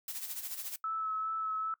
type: noise with tremolo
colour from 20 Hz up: blue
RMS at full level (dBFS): -38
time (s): 0.08-0.76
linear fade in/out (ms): 2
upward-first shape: sine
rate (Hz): 14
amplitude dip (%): 60
type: tone with vibrato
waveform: sine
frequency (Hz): 1302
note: E6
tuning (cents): -22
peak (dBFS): -32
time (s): 0.84-1.74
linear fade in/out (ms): 2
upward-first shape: sine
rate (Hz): 2.5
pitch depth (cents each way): 16
effects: noise-tail reverb RT60 0.1 s tail -19 dB re dry